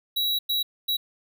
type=tone bursts at uneven times; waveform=square; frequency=3885 Hz; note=B7; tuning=29 cents flat; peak=-23 dBFS; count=3; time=0.16-0.39 / 0.49-0.63 / 0.88-0.97 s; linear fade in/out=10 ms; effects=none